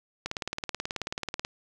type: click train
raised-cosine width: 0.2 ms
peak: -14 dBFS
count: 23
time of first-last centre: 0.26-1.449 s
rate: 18.5 Hz
effects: none